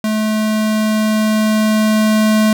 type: tone with level ramp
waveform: square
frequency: 215.9 Hz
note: A3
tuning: 33 cents flat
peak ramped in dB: -15 to -10 dBFS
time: 0.04-2.53 s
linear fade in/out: 2 ms
effects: none

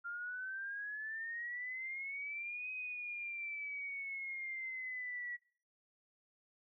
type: exponential two-way sweep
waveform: sine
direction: up then down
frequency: 1390 to 2525 to 1929 Hz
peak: -40 dBFS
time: 0.04-5.37 s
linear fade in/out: 20 ms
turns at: 2.71 s
effects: noise-tail reverb RT60 0.5 s tail -23 dB re dry

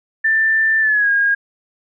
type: tone with pitch glide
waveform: sine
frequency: 1777 to 1629.5 Hz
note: A6 to G#6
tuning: +17 to -33 cents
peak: -12 dBFS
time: 0.24-1.35 s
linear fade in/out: 10 ms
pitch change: -150 cents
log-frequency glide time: 0.8-1.1 s
effects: none

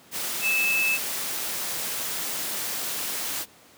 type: tone in noise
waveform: sine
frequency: 2618 Hz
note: E7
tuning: 13 cents flat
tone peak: -21 dBFS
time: 0.41-0.99 s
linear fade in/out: 50 ms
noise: white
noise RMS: -30 dBFS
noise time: 0.11-3.46 s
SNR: +6 dB
effects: pink hiss -53 dBFS RMS until 3.77 s + high-pass 150 Hz 12 dB/octave

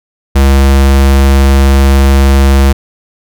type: tone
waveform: square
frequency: 68.2 Hz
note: C#2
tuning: 28 cents flat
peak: -4 dBFS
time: 0.35-2.73 s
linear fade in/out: 10 ms
effects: none

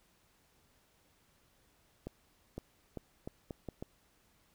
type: accelerating click train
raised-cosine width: 2 ms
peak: -27 dBFS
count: 7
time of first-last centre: 2.07-3.825 s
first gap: 510 ms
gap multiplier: 0.77
effects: pink hiss -70 dBFS RMS until 4.54 s

